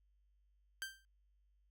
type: tone with exponential decay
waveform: sawtooth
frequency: 1569 Hz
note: G6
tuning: 1 cent sharp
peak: -34 dBFS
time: 0.82-1.05 s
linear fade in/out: 0 ms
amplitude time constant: 50 ms
effects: added 50 Hz sine -70 dBFS peak until 1.7 s